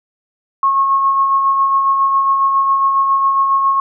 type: tone with tremolo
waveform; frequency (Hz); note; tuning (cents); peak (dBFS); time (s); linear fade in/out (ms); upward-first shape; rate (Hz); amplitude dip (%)
sine; 1090; C#6; -29; -9; 0.63-3.8; 2; sine; 7.3; 35
effects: none